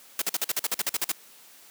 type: noise bursts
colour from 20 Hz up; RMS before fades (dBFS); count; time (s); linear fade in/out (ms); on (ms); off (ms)
white; -26; 13; 0.19-1.118; 2; 28; 47
effects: white hiss -52 dBFS RMS until 1.7 s + high-pass 200 Hz 12 dB/octave